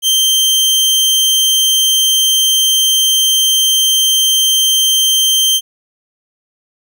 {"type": "tone", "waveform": "sawtooth", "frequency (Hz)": 3140, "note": "G7", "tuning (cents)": 2, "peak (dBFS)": -6, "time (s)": [0.02, 5.61], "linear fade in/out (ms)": 50, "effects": []}